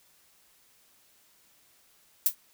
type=noise with exponential decay; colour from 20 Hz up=violet; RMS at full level=-18 dBFS; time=2.26-2.35 s; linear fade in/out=1 ms; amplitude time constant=19 ms; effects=white hiss -63 dBFS RMS until 2.53 s